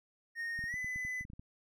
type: tone with pitch glide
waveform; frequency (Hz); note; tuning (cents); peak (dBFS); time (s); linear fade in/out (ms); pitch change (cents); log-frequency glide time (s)
triangle; 1851 to 2007; A#6 to B6; -13 to +27; -34; 0.35-1.25; 50; +140; 0.67-0.76
type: clicks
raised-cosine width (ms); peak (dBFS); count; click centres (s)
5; -36; 11; 0.591 / 0.64 / 0.741 / 0.845 / 0.96 / 1.05 / 1.21 / 1.251 / 1.301 / 1.334 / 1.395
effects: none